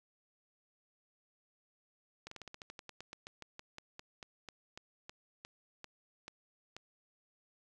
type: slowing click train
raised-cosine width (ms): 0.2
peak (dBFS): -29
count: 25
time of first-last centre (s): 2.27-6.766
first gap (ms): 44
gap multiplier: 1.11
effects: none